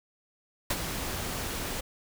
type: noise with ADSR envelope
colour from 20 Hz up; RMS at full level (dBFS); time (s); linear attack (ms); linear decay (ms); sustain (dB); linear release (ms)
pink; -26; 0.7-1.81; 5; 45; -8; 11
effects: none